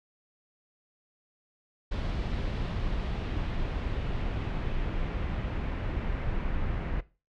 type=noise with low-pass filter sweep; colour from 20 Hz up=brown; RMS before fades=-31 dBFS; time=1.91-7.01 s; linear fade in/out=10 ms; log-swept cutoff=3900 to 2200 Hz; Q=1.4; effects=noise-tail reverb RT60 0.3 s tail -18 dB re dry